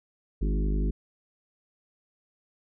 harmonic tone with a mistuned harmonic, 51 Hz, G#1, 31 cents flat, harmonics 1 / 3 / 4 / 5 / 6 / 7 / 8, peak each -24 / -34 / -36 / -38 / -40 / -41 / -42 dBFS, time 0.41-0.91 s, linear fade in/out 10 ms, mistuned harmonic 6, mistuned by +19 cents, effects none

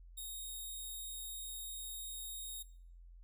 5% pulse tone, 3729 Hz, A#7, in tune, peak -35 dBFS, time 0.17-2.63 s, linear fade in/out 10 ms, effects noise-tail reverb RT60 0.7 s tail -21 dB re dry + added 43 Hz sine -53 dBFS peak until 3.23 s

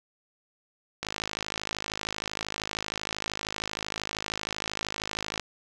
click train, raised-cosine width 0.2 ms, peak -13 dBFS, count 232, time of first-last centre 1.03-5.397 s, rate 52.9 Hz, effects none

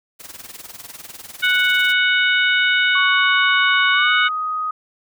white noise with tremolo, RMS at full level -34 dBFS, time 0.19-1.94 s, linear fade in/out 20 ms, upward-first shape sine, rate 20 Hz, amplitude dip 80%
harmonic tone, 739 Hz, F#5, 2 cents flat, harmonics 2 / 3 / 4 / 5, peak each -16 / -20 / -22 / -24 dBFS, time 1.42-4.29 s, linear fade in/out 20 ms
sine tone with pitch glide, 1121 to 1251 Hz, C#6 to D#6, +19 to +9 cents, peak -20 dBFS, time 2.95-4.71 s, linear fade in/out 5 ms, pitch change +190 cents, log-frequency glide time 3.93-4.11 s
effects none

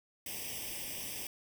white noise with comb filter, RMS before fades -41 dBFS, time 0.26-1.27 s, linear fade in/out 2 ms, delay 0.36 ms, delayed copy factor +0.95, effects none

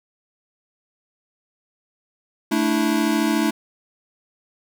square chord, A suspended fourth, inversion none, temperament equal with one note detuned, 220 / 293.7 / 327.5 Hz, A3 / D4 / E4, 0 / 0 / -11 cents, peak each -23 dBFS, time 2.51-3.51 s, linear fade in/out 10 ms, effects none

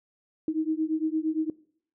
sine beating tone pair, 311.4 / 320.1 Hz, D#4 / D#4, +2 / +49 cents, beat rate 8.7 Hz, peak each -28 dBFS, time 0.48-1.5 s, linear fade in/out 2 ms, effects noise-tail reverb RT60 0.6 s tail -22 dB re dry

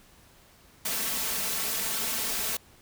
white noise with comb filter, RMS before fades -30 dBFS, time 0.85-2.57 s, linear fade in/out 5 ms, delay 4.5 ms, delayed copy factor +0.7, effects pink hiss -57 dBFS RMS until 2.81 s

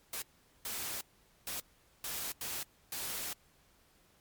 white noise bursts at uneven times, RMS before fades -39 dBFS, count 6, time 0.13-0.22 / 0.65-1.01 / 1.47-1.6 / 2.04-2.32 / 2.41-2.63 / 2.92-3.33 s, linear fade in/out 2 ms, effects pink hiss -67 dBFS RMS until 4.2 s + MP3 96 kbps

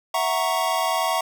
square chord, F# dominant seventh, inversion third, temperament equal, 659.3 / 740 / 932.3 / 1108.7 Hz, E5 / F#5 / A#5 / C#6, 0 / 0 / 0 / 0 cents, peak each -27 dBFS, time 0.14-1.21 s, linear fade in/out 5 ms, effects none

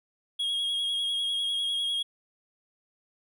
triangle tone with vibrato, 3290 Hz, G#7, 17 cents flat, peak -25 dBFS, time 0.39-2.03 s, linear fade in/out 10 ms, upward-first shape square, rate 10 Hz, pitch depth 22 cents each way, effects none

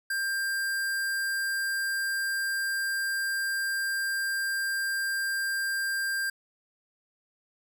square tone, 1590 Hz, G6, 24 cents sharp, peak -28 dBFS, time 0.1-6.3 s, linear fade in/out 5 ms, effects none

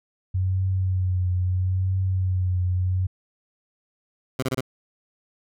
sine tone with vibrato, 92.5 Hz, F#2, in tune, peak -20 dBFS, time 0.34-3.07 s, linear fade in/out 10 ms, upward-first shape triangle, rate 0.76 Hz, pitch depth 41 cents each way
15% pulse tone bursts, 130.2 Hz, C3, 8 cents flat, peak -16 dBFS, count 4, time 4.39-4.608 s, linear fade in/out 5 ms, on 35 ms, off 26 ms
effects none

